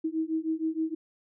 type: beating tone pair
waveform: sine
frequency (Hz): 316.7 / 323.1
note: D#4 / E4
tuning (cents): +31 / -35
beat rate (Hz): 6.4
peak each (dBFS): -30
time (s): 0.04-0.95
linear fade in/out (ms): 10
effects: none